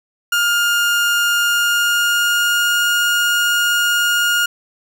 30% pulse tone with pitch glide, 1413 to 1423.7 Hz, F6 to F6, +20 to +33 cents, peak -11 dBFS, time 0.32-4.46 s, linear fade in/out 5 ms, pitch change +13 cents, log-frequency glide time 1.38-2.87 s, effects none

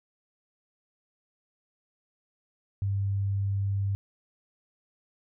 sine tone, 99 Hz, G2, 18 cents sharp, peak -25 dBFS, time 2.82-3.95 s, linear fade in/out 0 ms, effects none

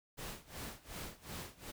pink noise with tremolo, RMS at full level -44 dBFS, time 0.17-1.72 s, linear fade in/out 20 ms, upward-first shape sine, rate 2.7 Hz, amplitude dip 90%, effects none

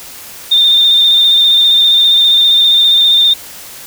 sine tone with vibrato, 3621 Hz, A7, 49 cents sharp, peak -5 dBFS, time 0.51-3.34 s, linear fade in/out 10 ms, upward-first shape square, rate 15 Hz, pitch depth 20 cents each way, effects white hiss -31 dBFS RMS until 3.86 s

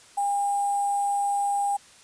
sine tone with sample-and-hold, 807 Hz, G#5, 50 cents flat, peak -22 dBFS, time 0.17-1.77 s, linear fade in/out 10 ms, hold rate 8820 Hz, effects white hiss -52 dBFS RMS until 2.03 s + resampled to 22050 Hz

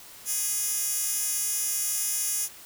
10% pulse tone with high-pass filter, 415.3 Hz, G#4, in tune, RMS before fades -28 dBFS, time 0.25-2.49 s, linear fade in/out 50 ms, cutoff 8400 Hz, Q 1.3, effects white hiss -47 dBFS RMS until 2.65 s

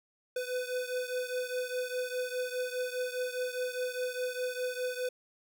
square beating tone pair, 500 / 504.9 Hz, B4 / B4, +21 / +38 cents, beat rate 4.9 Hz, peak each -35 / -38 dBFS, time 0.36-5.09 s, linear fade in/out 5 ms, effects none

